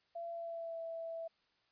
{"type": "tone with pitch glide", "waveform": "sine", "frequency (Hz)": [678, 660.2], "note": ["E5", "E5"], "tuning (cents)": [49, 2], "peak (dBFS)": -40, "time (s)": [0.15, 1.28], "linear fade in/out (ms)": 10, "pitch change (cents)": -47, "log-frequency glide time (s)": [0.29, 0.8], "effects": ["white hiss -75 dBFS RMS until 1.71 s", "resampled to 11025 Hz"]}